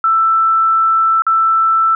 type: tone with dropouts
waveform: sine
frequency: 1327 Hz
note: E6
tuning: 11 cents sharp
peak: -9 dBFS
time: 0.04-1.95 s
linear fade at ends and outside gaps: 2 ms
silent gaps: 1.221-1.266 s
effects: none